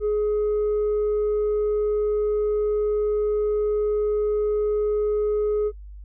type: tone with tanh clipping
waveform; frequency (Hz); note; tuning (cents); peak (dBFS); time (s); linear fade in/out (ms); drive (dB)
sine; 420.5; G#4; +22; -20; 0-5.72; 50; 1
effects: noise-tail reverb RT60 0.1 s tail -25 dB re dry + added 50 Hz sine -37 dBFS peak until 6.04 s